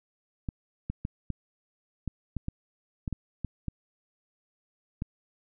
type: clicks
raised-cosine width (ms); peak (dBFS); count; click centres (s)
5; -19; 12; 0.488 / 0.9 / 1.051 / 1.303 / 2.077 / 2.367 / 2.484 / 3.078 / 3.127 / 3.447 / 3.683 / 5.021
effects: none